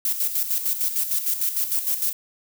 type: noise with tremolo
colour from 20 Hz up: violet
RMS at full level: -22 dBFS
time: 0.05-2.13 s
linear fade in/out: 2 ms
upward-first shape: square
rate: 6.6 Hz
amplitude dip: 60%
effects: none